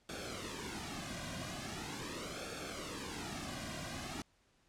pink noise with flanger, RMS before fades -43 dBFS, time 0.09-4.22 s, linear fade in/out 2 ms, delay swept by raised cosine 1 to 2.3 ms, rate 0.41 Hz, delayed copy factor -0.75, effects pink hiss -72 dBFS RMS until 4.68 s + low-pass 8000 Hz 12 dB/octave

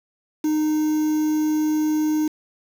triangle tone with quantisation, 307.5 Hz, D#4, 20 cents flat, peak -16 dBFS, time 0.44-2.28 s, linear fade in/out 5 ms, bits 6, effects none

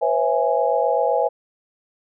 sine chord, C# minor seventh, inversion third, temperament equal with one note detuned, 493.9 / 541.7 / 659.3 / 830.6 Hz, B4 / C#5 / E5 / G#5, 0 / -40 / 0 / 0 cents, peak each -22 dBFS, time 0.01-1.29 s, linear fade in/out 20 ms, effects none

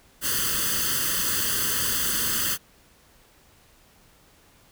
white noise with comb filter, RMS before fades -25 dBFS, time 0.21-2.58 s, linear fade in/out 50 ms, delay 0.64 ms, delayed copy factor +0.95, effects pink hiss -57 dBFS RMS until 4.71 s

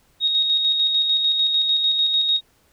sine tone with tremolo, 3752 Hz, A#7, 11 cents sharp, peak -15 dBFS, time 0.2-2.41 s, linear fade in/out 50 ms, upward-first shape square, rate 6.7 Hz, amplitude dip 35%, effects pink hiss -60 dBFS RMS until 2.72 s

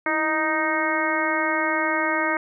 harmonic tone with a mistuned harmonic, 311.1 Hz, D#4, in tune, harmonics 1 / 2 / 3 / 4 / 5 / 6 / 7, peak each -28 / -28 / -28 / -28 / -28 / -28 / -28 dBFS, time 0.06-2.37 s, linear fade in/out 2 ms, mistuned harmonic 1, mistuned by +71 cents, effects none

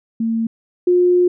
sine tone pair in turn, 226.6 / 357.2 Hz, A#3 / F4, -49 / +39 cents, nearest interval minor sixth, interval 788 cents, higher second, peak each -16 / -10 dBFS, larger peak second, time 0.2-0.47 / 0.87-1.28 s, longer second, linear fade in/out 5 ms, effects none

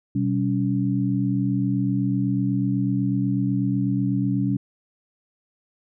sine tone cluster, 125.3 / 193.3 / 281.5 Hz, B2 / G3 / C#4, +25 / -24 / +27 cents, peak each -24 dBFS, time 0.15-4.57 s, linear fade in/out 5 ms, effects none

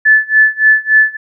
sine tone with tremolo, 1740 Hz, A6, 20 cents flat, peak -3 dBFS, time 0.05-1.17 s, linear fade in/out 10 ms, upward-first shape sine, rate 3.5 Hz, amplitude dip 95%, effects none

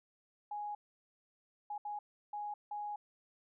sine tone bursts at uneven times, 830.6 Hz, G#5, in tune, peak -38 dBFS, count 5, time 0.51-0.75 / 1.7-1.78 / 1.85-1.99 / 2.33-2.54 / 2.71-2.96 s, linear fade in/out 5 ms, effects none

